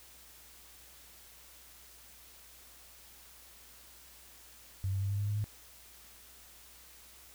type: tone with pitch steps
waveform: sine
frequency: 96 / 97.51 / 99.04 / 100.6 / 102.18 / 103.79 / 105.42 Hz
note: G2 / G2 / G2 / G2 / G#2 / G#2 / G#2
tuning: -36 / -9 / +18 / +45 / -28 / -1 / +26 cents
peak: -30 dBFS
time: 4.84-5.442 s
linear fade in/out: 0 ms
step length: 86 ms
effects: added 60 Hz sine -64 dBFS peak until 7.34 s + white hiss -56 dBFS RMS until 7.34 s